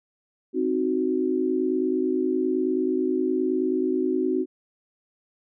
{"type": "chord", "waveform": "sine", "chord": "C diminished", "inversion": "none", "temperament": "equal", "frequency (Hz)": [261.6, 311.1, 370], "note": ["C4", "Eb4", "Gb4"], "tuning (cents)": [0, 0, 0], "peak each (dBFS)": [-26, -27, -24], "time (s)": [0.53, 4.46], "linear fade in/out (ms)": 50, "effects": []}